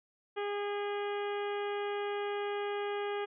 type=harmonic tone with a mistuned harmonic; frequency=408.6 Hz; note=G#4; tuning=28 cents flat; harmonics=1 / 2 / 3 / 4 / 5 / 6 / 7 / 8; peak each=-34 / -40 / -44 / -46 / -48 / -50 / -51 / -52 dBFS; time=0.36-3.26 s; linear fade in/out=20 ms; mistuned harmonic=7; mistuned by=+16 cents; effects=none